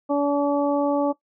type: harmonic tone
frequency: 286.2 Hz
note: D4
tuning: 45 cents flat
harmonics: 1 / 2 / 3 / 4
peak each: -21 / -22 / -28 / -31 dBFS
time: 0.09-1.13 s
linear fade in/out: 20 ms
effects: noise-tail reverb RT60 0.1 s tail -17 dB re dry